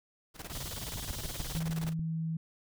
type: noise with tremolo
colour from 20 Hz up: pink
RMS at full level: -41 dBFS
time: 0.34-1.94 s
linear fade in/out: 50 ms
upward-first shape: square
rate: 19 Hz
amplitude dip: 75%
type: band-stop noise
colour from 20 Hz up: pink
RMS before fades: -41 dBFS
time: 0.52-1.6 s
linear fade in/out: 10 ms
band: 170 to 2900 Hz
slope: 96 dB/octave
type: click train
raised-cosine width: 5 ms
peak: -29 dBFS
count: 8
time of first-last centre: 0.96-1.994 s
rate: 6.77 Hz
type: tone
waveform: sine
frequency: 162 Hz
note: E3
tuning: 30 cents flat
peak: -31 dBFS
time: 1.55-2.37 s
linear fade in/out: 5 ms
effects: none